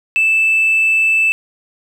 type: tone with hard clipping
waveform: triangle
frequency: 2637 Hz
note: E7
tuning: in tune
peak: -10 dBFS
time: 0.16-1.32 s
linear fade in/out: 0 ms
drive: 2 dB
effects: none